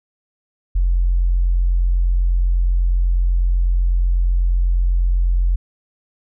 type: tone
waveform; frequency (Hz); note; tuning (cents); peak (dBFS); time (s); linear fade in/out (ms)
sine; 44.07; F1; +16; -12; 0.75-5.56; 10
effects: tanh soft clip ceiling -8 dBFS